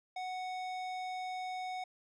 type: tone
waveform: square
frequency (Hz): 740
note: F#5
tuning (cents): 0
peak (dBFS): -38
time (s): 0.16-1.84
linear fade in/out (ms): 5
effects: low-pass 5000 Hz 12 dB/octave